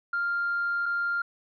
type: tone pair in turn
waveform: sine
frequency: 1396.9 / 1396.9 Hz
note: F6 / F6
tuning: 0 / 0 cents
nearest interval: unison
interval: 0 cents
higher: neither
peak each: -24 dBFS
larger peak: neither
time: 0.13-0.86 / 0.86-1.22 s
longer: first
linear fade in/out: 5 ms
effects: tanh soft clip ceiling -21 dBFS